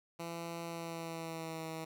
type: tone with pitch glide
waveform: 10% pulse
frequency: 168.3 to 160.98 Hz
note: E3 to E3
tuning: +36 to -41 cents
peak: -32 dBFS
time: 0.19-1.85 s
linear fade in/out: 10 ms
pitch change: -77 cents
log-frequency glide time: 0.65-1.66 s
effects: none